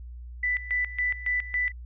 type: tone with tremolo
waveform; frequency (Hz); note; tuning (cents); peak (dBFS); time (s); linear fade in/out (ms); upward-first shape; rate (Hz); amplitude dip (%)
sine; 1985; B6; +8; -23; 0.43-1.72; 5; square; 3.6; 80
effects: added 60 Hz sine -38 dBFS peak until 1.85 s + resampled to 8000 Hz